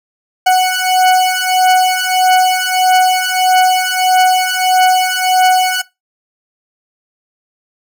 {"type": "beating tone pair", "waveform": "40% pulse", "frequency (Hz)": [740, 741.6], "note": ["F#5", "F#5"], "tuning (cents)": [0, 4], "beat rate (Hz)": 1.6, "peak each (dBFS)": -11, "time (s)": [0.46, 5.82], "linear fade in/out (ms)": 10, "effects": ["noise-tail reverb RT60 0.2 s tail -19 dB re dry"]}